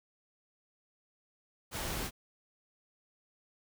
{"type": "noise", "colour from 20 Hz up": "pink", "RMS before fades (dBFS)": -37, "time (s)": [1.71, 2.11], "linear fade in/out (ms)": 50, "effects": []}